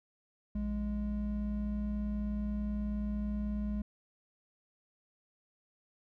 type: tone pair together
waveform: triangle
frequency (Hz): 58.33 / 207.7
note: A#1 / G#3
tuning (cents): +2 / 0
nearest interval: octave + minor seventh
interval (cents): 2198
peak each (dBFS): -34 / -32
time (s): 0.55-3.82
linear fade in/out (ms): 5
effects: none